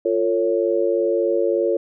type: chord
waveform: sine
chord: F augmented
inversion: none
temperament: equal with one note detuned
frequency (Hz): 349.2 / 451.1 / 554.4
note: F4 / A4 / C#5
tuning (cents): 0 / +43 / 0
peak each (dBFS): -21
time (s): 0.05-1.77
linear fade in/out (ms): 5
effects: none